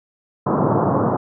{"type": "band-pass noise", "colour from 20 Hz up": "pink", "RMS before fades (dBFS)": -18, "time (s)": [0.46, 1.17], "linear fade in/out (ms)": 10, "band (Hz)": [110, 1200], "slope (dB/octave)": 48, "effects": []}